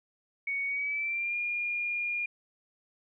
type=tone with pitch glide; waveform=sine; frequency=2231 to 2419 Hz; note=C#7 to D#7; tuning=+11 to -49 cents; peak=-29 dBFS; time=0.47-2.26 s; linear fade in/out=5 ms; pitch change=+140 cents; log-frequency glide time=0.67-1.37 s; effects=none